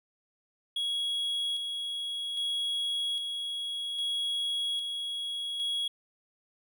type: tone with tremolo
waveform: triangle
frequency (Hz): 3326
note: G#7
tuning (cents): +2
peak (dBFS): -27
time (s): 0.76-5.88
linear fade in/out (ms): 5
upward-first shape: square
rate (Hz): 0.62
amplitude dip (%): 35
effects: none